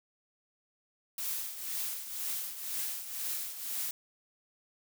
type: noise with tremolo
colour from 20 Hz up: blue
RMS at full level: -34 dBFS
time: 1.18-3.91 s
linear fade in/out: 2 ms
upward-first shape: triangle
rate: 2 Hz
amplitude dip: 70%
effects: none